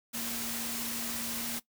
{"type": "tone in noise", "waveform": "sine", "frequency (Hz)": 233.1, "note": "A#3", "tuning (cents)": 0, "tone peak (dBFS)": -41, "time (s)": [0.13, 1.6], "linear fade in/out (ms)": 20, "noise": "white", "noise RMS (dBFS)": -36, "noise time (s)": [0.13, 1.6], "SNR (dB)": -8, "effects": ["noise-tail reverb RT60 0.1 s tail -18 dB re dry"]}